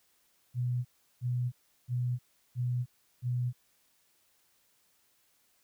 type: tone bursts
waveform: sine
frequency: 123.47 Hz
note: B2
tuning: in tune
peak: -28 dBFS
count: 5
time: 0.54-3.53 s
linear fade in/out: 50 ms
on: 310 ms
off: 360 ms
effects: white hiss -70 dBFS RMS until 5.63 s